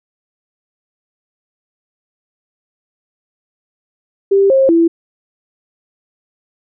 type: tone with pitch steps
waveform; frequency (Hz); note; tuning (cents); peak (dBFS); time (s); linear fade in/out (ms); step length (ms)
sine; 394 / 535 / 333.7; G4 / C5 / E4; +9 / +38 / +21; -7; 4.31-4.88; 10; 190
effects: none